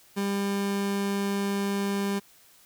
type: tone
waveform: 30% pulse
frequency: 199.4 Hz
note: G3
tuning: 30 cents sharp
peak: -23 dBFS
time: 0.16-2.2 s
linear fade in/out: 20 ms
effects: white hiss -57 dBFS RMS until 2.65 s

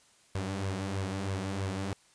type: tone with flanger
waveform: sawtooth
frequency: 96.7 Hz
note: G2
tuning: 23 cents flat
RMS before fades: -34 dBFS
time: 0.35-1.93 s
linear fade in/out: 0 ms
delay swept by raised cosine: 1.8 to 6.9 ms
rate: 3.1 Hz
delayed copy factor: +0.6
effects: white hiss -63 dBFS RMS until 2.14 s + resampled to 22050 Hz

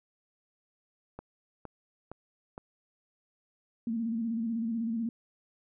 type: click train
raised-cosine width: 1 ms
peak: -27 dBFS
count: 4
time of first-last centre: 1.19-2.579 s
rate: 2.16 Hz
type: tone with vibrato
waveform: sine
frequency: 228 Hz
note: A#3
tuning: 38 cents flat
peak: -29 dBFS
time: 3.87-5.09 s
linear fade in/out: 2 ms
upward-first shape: square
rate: 16 Hz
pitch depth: 50 cents each way
effects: none

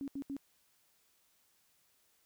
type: tone bursts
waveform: sine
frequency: 277.2 Hz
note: C#4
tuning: in tune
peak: -37 dBFS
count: 3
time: 0.01-0.366 s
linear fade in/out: 0 ms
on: 68 ms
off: 76 ms
effects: white hiss -72 dBFS RMS until 2.25 s

